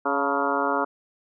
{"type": "harmonic tone with a mistuned harmonic", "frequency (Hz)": 140, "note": "C#3", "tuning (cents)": 18, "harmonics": [2, 3, 4, 5, 6, 7, 8, 9, 10], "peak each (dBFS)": [-30, -30, -30, -30, -30, -30, -30, -30, -30], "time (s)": [0.05, 0.85], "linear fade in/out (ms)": 10, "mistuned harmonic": 6, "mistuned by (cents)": 88, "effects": []}